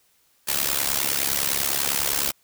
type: noise with amplitude modulation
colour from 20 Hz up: white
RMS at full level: -20 dBFS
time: 0.47-2.32 s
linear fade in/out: 20 ms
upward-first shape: sine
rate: 69.9 Hz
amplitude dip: 90%
effects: white hiss -63 dBFS RMS until 2.43 s